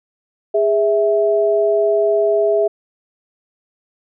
sine tone pair together, 411.2 / 655 Hz, G#4 / E5, -17 / -11 cents, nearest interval minor sixth, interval 806 cents, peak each -15 dBFS, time 0.54-2.68 s, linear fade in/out 10 ms, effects none

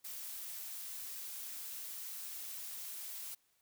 blue noise, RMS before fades -45 dBFS, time 0.04-3.35 s, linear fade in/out 10 ms, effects white hiss -75 dBFS RMS until 3.61 s

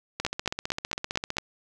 two click trains, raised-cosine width 0.2 ms, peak -9 / -13 dBFS, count 6 / 19, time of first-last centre 0.25-1.384 / 0.2-1.369 s, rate 4.41 / 15.4 Hz, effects none

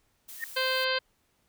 blue noise, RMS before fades -44 dBFS, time 0.28-0.85 s, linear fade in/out 10 ms
sine tone with exponential growth, 1836 Hz, A#6, 27 cents flat, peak -26 dBFS, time 0.36-0.44 s, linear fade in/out 1 ms, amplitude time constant 16 ms
harmonic tone, 520 Hz, C5, 11 cents flat, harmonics 1 / 2 / 3 / 4 / 5 / 6 / 7 / 8 / 9, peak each -31 / -35 / -31 / -37 / -36 / -34 / -40 / -35 / -37 dBFS, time 0.56-0.99 s, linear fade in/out 10 ms
effects pink hiss -71 dBFS RMS until 1.48 s

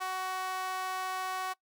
sawtooth tone with high-pass filter, 373.8 Hz, F#4, 18 cents sharp, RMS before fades -35 dBFS, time 0-1.54 s, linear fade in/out 20 ms, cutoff 930 Hz, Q 4.6, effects noise-tail reverb RT60 0.1 s tail -21 dB re dry

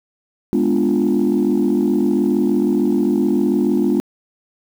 sine chord, G# diminished seventh, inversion none, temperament equal, 207.7 / 246.9 / 293.7 / 349.2 Hz, G#3 / B3 / D4 / F4, 0 / 0 / 0 / 0 cents, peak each -18 dBFS, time 0.53-4 s, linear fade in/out 0 ms, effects tanh soft clip ceiling -8 dBFS + 7-bit

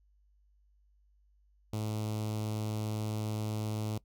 sawtooth tone with notch filter, 107.6 Hz, A2, 38 cents flat, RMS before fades -35 dBFS, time 1.73-3.98 s, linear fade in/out 5 ms, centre 1700 Hz, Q 0.89, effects noise-tail reverb RT60 0.1 s tail -21 dB re dry + added 50 Hz sine -64 dBFS peak until 4.04 s

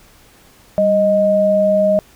sine tone pair together, 196 / 622.3 Hz, G3 / D#5, 0 / 0 cents, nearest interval octave + minor sixth, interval 2000 cents, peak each -19 / -11 dBFS, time 0.78-1.99 s, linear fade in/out 0 ms, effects pink hiss -48 dBFS RMS until 2.15 s

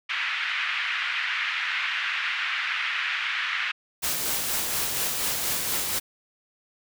white band-pass noise, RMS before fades -28 dBFS, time 0.09-3.72 s, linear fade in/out 10 ms, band 1400 to 2700 Hz, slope 24 dB/octave
white noise with tremolo, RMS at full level -26 dBFS, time 4.02-6 s, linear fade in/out 20 ms, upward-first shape sine, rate 4.2 Hz, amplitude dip 30%
effects none

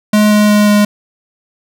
square tone with pitch steps, 210.9 / 209.7 / 208.5 / 207.3 Hz, G#3 / G#3 / G#3 / G#3, +27 / +17 / +7 / -3 cents, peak -7 dBFS, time 0.13-0.85 s, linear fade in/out 5 ms, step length 180 ms, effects none

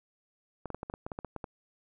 clicks, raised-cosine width 1 ms, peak -23 dBFS, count 12, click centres 0.657 / 0.703 / 0.746 / 0.831 / 0.899 / 0.939 / 1.065 / 1.118 / 1.189 / 1.247 / 1.363 / 1.442 s, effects none

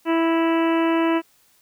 harmonic tone with a mistuned harmonic, 329.6 Hz, E4, in tune, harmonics 1 / 2 / 3 / 4 / 5 / 6 / 7 / 8 / 9, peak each -18 / -26 / -26 / -32 / -34 / -35 / -37 / -34 / -38 dBFS, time 0.05-1.22 s, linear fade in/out 50 ms, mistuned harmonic 6, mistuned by -18 cents, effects white hiss -59 dBFS RMS until 1.61 s

